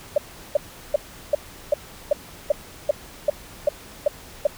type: tone bursts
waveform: sine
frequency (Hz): 587.3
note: D5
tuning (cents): 0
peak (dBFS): -13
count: 12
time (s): 0.16-4.47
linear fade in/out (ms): 5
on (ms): 20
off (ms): 370
effects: pink hiss -43 dBFS RMS until 4.57 s